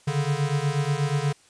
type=beating tone pair; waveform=square; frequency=140 / 148.3 Hz; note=C#3 / D3; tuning=+18 / +17 cents; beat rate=8.3 Hz; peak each=-26 dBFS; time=0.07-1.33 s; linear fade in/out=10 ms; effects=white hiss -57 dBFS RMS until 1.49 s + resampled to 22050 Hz